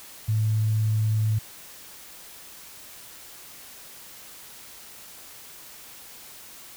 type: tone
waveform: sine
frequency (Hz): 108.6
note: A2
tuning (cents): -22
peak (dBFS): -20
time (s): 0.28-1.39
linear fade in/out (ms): 10
effects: white hiss -45 dBFS RMS until 6.76 s